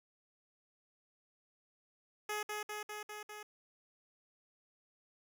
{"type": "tone with echo", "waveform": "10% pulse", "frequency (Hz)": 421.3, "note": "G#4", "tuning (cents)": 25, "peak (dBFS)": -28, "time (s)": [2.29, 2.43], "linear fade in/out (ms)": 5, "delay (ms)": 200, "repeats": 5, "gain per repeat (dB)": -2, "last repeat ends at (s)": 3.43, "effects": []}